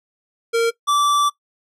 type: tone pair in turn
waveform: square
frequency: 461.5 / 1162.9 Hz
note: A#4 / D6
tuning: -17 / -17 cents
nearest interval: octave + major third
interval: 1600 cents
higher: second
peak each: -15 dBFS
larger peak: neither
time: 0.53-0.71 / 0.87-1.3 s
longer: second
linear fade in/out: 20 ms
effects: noise-tail reverb RT60 0.1 s tail -19 dB re dry + low-pass 10000 Hz 12 dB/octave